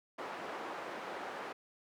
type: band-pass noise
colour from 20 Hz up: white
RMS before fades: -43 dBFS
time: 0.18-1.53 s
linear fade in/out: 10 ms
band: 340 to 1100 Hz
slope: 12 dB/octave
effects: none